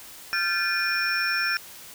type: tone cluster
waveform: sine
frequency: 1387 / 1556 / 1743 / 2434 / 5420 Hz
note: F6 / G6 / A6 / D#7 / E8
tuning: -12 / -13 / -17 / -39 / +47 cents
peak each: -29 dBFS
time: 0.33-1.57 s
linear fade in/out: 0 ms
effects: white hiss -44 dBFS RMS until 1.94 s